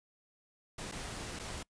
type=noise with dropouts; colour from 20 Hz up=pink; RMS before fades=-42 dBFS; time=0.78-1.63 s; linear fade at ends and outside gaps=5 ms; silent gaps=0.915-0.921 / 1.391-1.395 s; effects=noise-tail reverb RT60 0.1 s tail -24 dB re dry + resampled to 22050 Hz